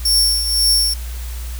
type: tone with tremolo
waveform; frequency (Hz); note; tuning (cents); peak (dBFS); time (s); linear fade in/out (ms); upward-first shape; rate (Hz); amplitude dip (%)
sawtooth; 5460; F8; -40; -8; 0.05-0.94; 5; triangle; 1.9; 65
effects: added 60 Hz sine -24 dBFS peak until 1.59 s + white hiss -37 dBFS RMS until 1.59 s